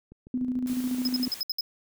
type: click train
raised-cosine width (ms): 3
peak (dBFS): -34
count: 5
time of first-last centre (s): 0.12-0.718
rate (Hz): 6.69
type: tone with tremolo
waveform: sine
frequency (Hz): 251.7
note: B3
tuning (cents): +33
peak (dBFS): -24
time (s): 0.34-1.28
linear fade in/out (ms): 2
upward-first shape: square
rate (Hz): 14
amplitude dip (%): 45
type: noise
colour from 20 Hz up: white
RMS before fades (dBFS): -43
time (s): 0.67-1.41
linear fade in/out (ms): 0
type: tone bursts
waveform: square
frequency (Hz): 5110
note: D#8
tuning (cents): +45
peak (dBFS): -26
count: 7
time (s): 1.05-1.609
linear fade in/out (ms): 2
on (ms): 25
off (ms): 64
effects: none